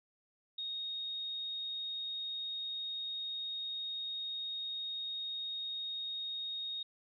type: tone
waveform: sine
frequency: 3729 Hz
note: A#7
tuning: in tune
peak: -37 dBFS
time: 0.58-6.83 s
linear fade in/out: 5 ms
effects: none